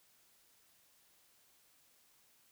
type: silence
effects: white hiss -69 dBFS RMS until 2.51 s